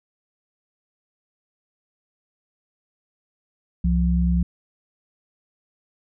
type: tone pair together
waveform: sine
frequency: 65.4 / 174.61 Hz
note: C2 / F3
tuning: 0 / 0 cents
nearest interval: octave + perfect fourth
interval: 1700 cents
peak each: -19 / -20 dBFS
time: 3.84-4.43 s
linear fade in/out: 5 ms
effects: none